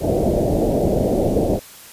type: low-pass noise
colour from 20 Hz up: white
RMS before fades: -18 dBFS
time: 0-1.6 s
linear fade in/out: 50 ms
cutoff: 660 Hz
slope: 48 dB/octave
effects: white hiss -41 dBFS RMS until 1.92 s + resampled to 32000 Hz

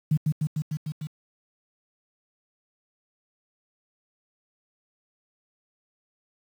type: tone with echo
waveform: sine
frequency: 153.2 Hz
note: D#3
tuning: 27 cents flat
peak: -17 dBFS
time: 0.11-0.17 s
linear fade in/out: 5 ms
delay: 150 ms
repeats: 6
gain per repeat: -2 dB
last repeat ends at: 1.07 s
effects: high-pass 100 Hz 12 dB/octave + 8-bit

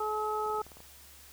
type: harmonic tone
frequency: 427.4 Hz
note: G#4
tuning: 50 cents sharp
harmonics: 1 / 2 / 3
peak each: -34 / -34 / -34 dBFS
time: 0-0.62 s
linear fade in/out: 5 ms
type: clicks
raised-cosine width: 1 ms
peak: -37 dBFS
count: 9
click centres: 0.463 / 0.499 / 0.543 / 0.586 / 0.617 / 0.666 / 0.718 / 0.77 / 0.804 s
effects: added 71 Hz sine -59 dBFS peak until 1.32 s + white hiss -54 dBFS RMS until 1.32 s

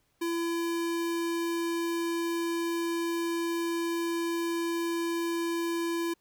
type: tone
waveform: square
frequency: 337.2 Hz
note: E4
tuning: 39 cents sharp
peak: -29 dBFS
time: 0.21-6.14 s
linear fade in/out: 10 ms
effects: pink hiss -72 dBFS RMS until 6.2 s

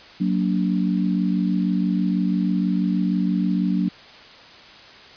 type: chord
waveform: sine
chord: Gb augmented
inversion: none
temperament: just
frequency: 185 / 231.2 / 289.1 Hz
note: Gb3 / Bb3 / D4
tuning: 0 / -14 / -27 cents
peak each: -20 / -25 / -25 dBFS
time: 0.2-3.89 s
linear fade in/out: 10 ms
effects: white hiss -44 dBFS RMS until 5.16 s + resampled to 11025 Hz

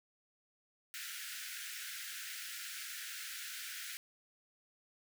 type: high-pass noise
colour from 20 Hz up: pink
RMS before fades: -45 dBFS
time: 0.94-3.97 s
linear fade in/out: 0 ms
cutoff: 1400 Hz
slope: 96 dB/octave
effects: none

